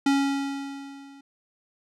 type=tone with level ramp; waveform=square; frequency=277.2 Hz; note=C#4; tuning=in tune; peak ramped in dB=-18 to -47 dBFS; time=0.06-1.21 s; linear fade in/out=5 ms; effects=low-pass 7000 Hz 12 dB/octave